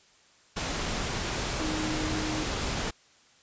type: tone in noise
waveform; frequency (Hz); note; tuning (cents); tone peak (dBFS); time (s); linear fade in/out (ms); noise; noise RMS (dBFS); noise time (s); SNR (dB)
sine; 311.1; D#4; 0; -32; 1.6-2.44; 10; pink; -31; 0.56-2.91; -4
effects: white hiss -60 dBFS RMS until 3.42 s + resampled to 16000 Hz